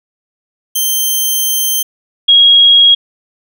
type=tone pair in turn; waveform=5% pulse / sine; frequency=3136 / 3292 Hz; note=G7 / G#7; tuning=0 / -16 cents; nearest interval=minor second; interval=84 cents; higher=second; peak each=-3 dBFS; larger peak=neither; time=0.75-1.83 / 2.28-2.95 s; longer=first; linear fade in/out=10 ms; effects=none